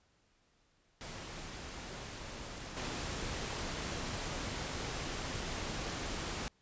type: noise with level steps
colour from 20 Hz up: pink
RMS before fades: -45 / -39 dBFS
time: 1.01-6.48 s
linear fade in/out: 0 ms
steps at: 2.76 s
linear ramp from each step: 20 ms
effects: pink hiss -72 dBFS RMS until 6.61 s + resampled to 16000 Hz